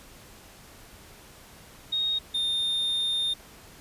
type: tone pair in turn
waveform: sine / triangle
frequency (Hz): 3729 / 3640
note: A#7 / A#7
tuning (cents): 0 / -42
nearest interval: unison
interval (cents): 42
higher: first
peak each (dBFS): -24 / -23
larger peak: second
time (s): 1.92-2.19 / 2.34-3.34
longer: second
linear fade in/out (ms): 10
effects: pink hiss -50 dBFS RMS until 3.8 s + resampled to 32000 Hz